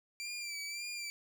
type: tone with vibrato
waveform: 20% pulse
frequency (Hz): 2349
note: D7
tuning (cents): 0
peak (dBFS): -34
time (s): 0.2-1.1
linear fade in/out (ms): 0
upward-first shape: sine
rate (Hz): 1.8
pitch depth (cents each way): 49
effects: none